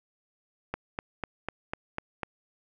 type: click train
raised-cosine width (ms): 0.5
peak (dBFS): -16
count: 7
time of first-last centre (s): 0.74-2.233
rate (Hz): 4.02
effects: none